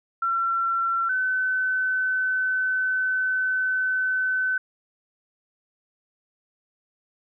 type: tone pair in turn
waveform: sine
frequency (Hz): 1357 / 1516.6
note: E6 / F#6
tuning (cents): +50 / +42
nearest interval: major second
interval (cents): 192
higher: second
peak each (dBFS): -21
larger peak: neither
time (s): 0.22-1.09 / 1.09-4.58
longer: second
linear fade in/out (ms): 5
effects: none